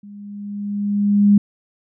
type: tone with level ramp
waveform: sine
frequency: 203.9 Hz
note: G#3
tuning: 32 cents flat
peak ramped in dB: -36 to -7 dBFS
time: 0.03-1.38 s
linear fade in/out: 5 ms
effects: none